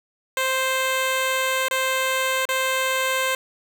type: tone with dropouts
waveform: 10% pulse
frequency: 523.3 Hz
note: C5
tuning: in tune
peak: -12 dBFS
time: 0.37-3.35 s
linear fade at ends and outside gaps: 2 ms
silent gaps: 1.684-1.71 / 2.454-2.489 s
effects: none